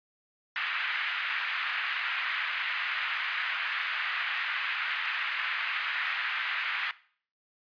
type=band-pass noise; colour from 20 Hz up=pink; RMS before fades=-32 dBFS; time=0.56-6.91 s; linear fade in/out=0 ms; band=1400 to 2800 Hz; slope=24 dB/octave; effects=noise-tail reverb RT60 0.5 s tail -19 dB re dry + resampled to 11025 Hz